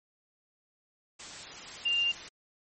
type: tone in noise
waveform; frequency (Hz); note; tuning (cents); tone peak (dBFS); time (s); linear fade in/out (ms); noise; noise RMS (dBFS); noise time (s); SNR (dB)
sine; 2794; F7; 0; -25; 1.85-2.12; 10; white; -43; 1.19-2.29; +15
effects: MP3 32 kbps